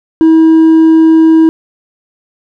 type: tone with hard clipping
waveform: sine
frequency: 321.9 Hz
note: E4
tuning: 41 cents flat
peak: -3 dBFS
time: 0.21-1.49 s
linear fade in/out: 0 ms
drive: 2 dB
effects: none